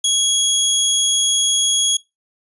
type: tone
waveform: 20% pulse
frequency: 3322 Hz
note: G#7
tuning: in tune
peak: -9 dBFS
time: 0.04-1.97 s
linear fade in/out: 5 ms
effects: noise-tail reverb RT60 0.2 s tail -20 dB re dry + resampled to 24000 Hz